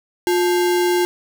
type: tone with sample-and-hold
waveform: sine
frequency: 355.1 Hz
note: F4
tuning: 29 cents sharp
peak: -14 dBFS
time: 0.27-1.05 s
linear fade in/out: 0 ms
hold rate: 1225 Hz
effects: none